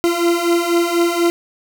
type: beating tone pair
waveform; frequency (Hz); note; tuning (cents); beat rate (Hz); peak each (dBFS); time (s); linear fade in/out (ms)
40% pulse; 340.1 / 344.2; F4 / F4; -46 / -25; 4.1; -18 / -15; 0.04-1.3; 0
effects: none